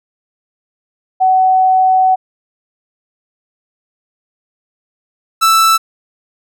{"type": "tone pair in turn", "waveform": ["sine", "45% pulse"], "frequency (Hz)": [751, 1322], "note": ["F#5", "E6"], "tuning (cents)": [26, 5], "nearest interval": "minor seventh", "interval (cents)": 979, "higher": "second", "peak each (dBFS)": -7, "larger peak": "neither", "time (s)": [[1.2, 2.16], [5.41, 5.78]], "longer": "first", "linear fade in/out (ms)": 20, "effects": []}